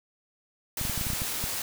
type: noise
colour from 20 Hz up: white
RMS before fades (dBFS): -32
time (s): 0.77-1.62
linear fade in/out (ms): 2
type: clicks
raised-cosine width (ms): 5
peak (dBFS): -21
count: 10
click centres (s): 0.813 / 0.852 / 0.897 / 0.977 / 1.012 / 1.068 / 1.102 / 1.133 / 1.219 / 1.44
effects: none